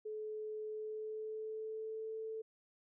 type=tone with pitch glide; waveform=sine; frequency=430 to 441.6 Hz; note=A4 to A4; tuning=-40 to +6 cents; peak=-40 dBFS; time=0.05-2.42 s; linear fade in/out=10 ms; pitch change=+46 cents; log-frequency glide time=0.68-2.16 s; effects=none